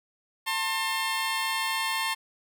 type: tone pair together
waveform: 15% pulse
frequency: 896 / 1064.5 Hz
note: A5 / C6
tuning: +31 / +30 cents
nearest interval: minor third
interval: 299 cents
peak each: -23 dBFS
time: 0.46-2.15 s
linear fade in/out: 20 ms
effects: none